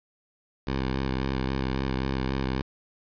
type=tone with vibrato; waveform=10% pulse; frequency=66 Hz; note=C2; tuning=16 cents sharp; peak=-18 dBFS; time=0.67-2.62 s; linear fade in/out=5 ms; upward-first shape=square; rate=3.7 Hz; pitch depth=26 cents each way; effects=resampled to 11025 Hz + 8-bit